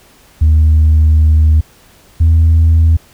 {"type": "tone pair in turn", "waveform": "sine", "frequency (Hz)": [77.78, 81.18], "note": ["D#2", "E2"], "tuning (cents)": [0, -26], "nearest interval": "minor second", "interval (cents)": 74, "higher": "second", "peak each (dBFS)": -3, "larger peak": "neither", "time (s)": [[0.41, 1.61], [2.2, 2.97]], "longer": "first", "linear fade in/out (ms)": 10, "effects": ["tanh soft clip ceiling -3 dBFS", "pink hiss -45 dBFS RMS until 3.13 s"]}